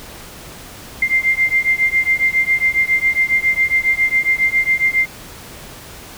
sine beating tone pair, 2094 / 2101.3 Hz, C7 / C7, +1 / +7 cents, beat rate 7.3 Hz, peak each -16 dBFS, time 1.02-5.06 s, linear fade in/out 5 ms, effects pink hiss -36 dBFS RMS until 6.17 s

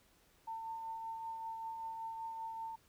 sine tone with tremolo, 901 Hz, A5, 41 cents sharp, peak -39 dBFS, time 0.47-2.76 s, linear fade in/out 10 ms, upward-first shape triangle, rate 5.2 Hz, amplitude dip 35%, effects pink hiss -69 dBFS RMS until 2.88 s

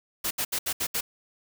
white noise bursts at uneven times, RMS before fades -28 dBFS, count 6, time 0.24-0.31 / 0.38-0.45 / 0.52-0.59 / 0.66-0.73 / 0.8-0.87 / 0.94-1.01 s, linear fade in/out 10 ms, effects none

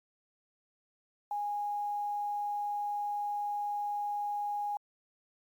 sine tone with quantisation, 824 Hz, G#5, 14 cents flat, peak -31 dBFS, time 1.31-4.77 s, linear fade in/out 2 ms, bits 10, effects MP3 96 kbps

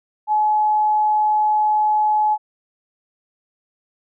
sine tone, 851 Hz, G#5, 42 cents sharp, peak -14 dBFS, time 0.27-2.38 s, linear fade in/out 50 ms, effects none

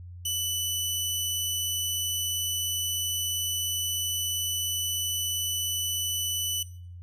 15% pulse tone, 2981 Hz, F#7, 12 cents sharp, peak -20 dBFS, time 0.25-6.63 s, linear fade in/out 5 ms, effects noise-tail reverb RT60 0.5 s tail -19 dB re dry + added 88 Hz sine -40 dBFS peak until 7.02 s

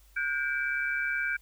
sine tone cluster, 1450 / 1589 / 2314 Hz, F#6 / G6 / D7, -35 / +23 / -26 cents, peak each -33 / -30 / -33 dBFS, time 0.16-1.37 s, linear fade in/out 10 ms, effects added 50 Hz sine -56 dBFS peak until 1.41 s + white hiss -64 dBFS RMS until 1.41 s

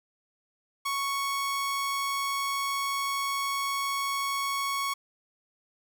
sawtooth tone, 1108.7 Hz, C#6, in tune, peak -24 dBFS, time 0.85-4.94 s, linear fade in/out 10 ms, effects none

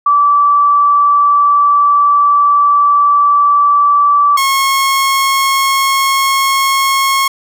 sine / sawtooth tone pair in turn, 1158 / 1087.3 Hz, D6 / C#6, -25 / -34 cents, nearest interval minor second, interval 109 cents, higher first, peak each -6 dBFS, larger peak neither, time 0.06-4.37 / 4.37-7.28 s, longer first, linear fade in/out 5 ms, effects none

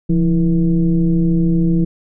sine tone with frequency modulation, 171.5 Hz, F3, 31 cents flat, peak -11 dBFS, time 0.09-1.85 s, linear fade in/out 10 ms, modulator 155 Hz, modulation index 0.9, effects none

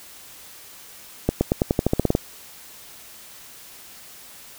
accelerating click train, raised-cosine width 2 ms, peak -4 dBFS, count 12, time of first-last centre 1.29-2.151 s, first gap 120 ms, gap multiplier 0.91, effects white hiss -44 dBFS RMS until 4.58 s

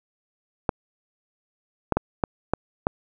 clicks, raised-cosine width 1 ms, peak -6 dBFS, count 6, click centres 0.692 / 1.923 / 1.97 / 2.238 / 2.536 / 2.869 s, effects none

